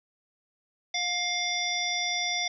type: harmonic tone with a mistuned harmonic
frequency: 705 Hz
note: F5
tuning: 16 cents sharp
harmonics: 1 / 3 / 5 / 7 / 8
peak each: -35 / -31 / -31 / -37 / -34 dBFS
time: 0.94-2.48 s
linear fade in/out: 5 ms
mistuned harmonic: 1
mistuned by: +15 cents
effects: none